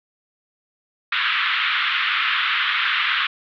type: band-pass noise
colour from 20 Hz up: pink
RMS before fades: -21 dBFS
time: 1.12-3.27 s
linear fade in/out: 5 ms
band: 1200 to 3600 Hz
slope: 48 dB/octave
effects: none